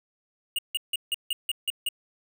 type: tone bursts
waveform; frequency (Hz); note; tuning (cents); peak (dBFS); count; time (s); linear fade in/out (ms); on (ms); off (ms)
square; 2857; F7; +39; -25; 8; 0.56-1.888; 2; 26; 160
effects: none